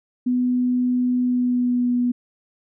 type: tone with pitch glide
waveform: sine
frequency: 248.8 to 244.8 Hz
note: B3 to B3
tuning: +13 to -15 cents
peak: -17 dBFS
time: 0.26-2.12 s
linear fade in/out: 10 ms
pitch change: -28 cents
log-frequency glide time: 1.2-1.92 s
effects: none